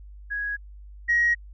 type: tone pair in turn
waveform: sine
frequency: 1661.2 / 1892.8 Hz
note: G#6 / A#6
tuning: 0 / +26 cents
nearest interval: major second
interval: 226 cents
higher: second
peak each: -26 / -17 dBFS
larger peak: second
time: 0.3-0.57 / 1.08-1.35 s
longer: neither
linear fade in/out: 20 ms
effects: tanh soft clip ceiling -13 dBFS + added 50 Hz sine -41 dBFS peak until 1.53 s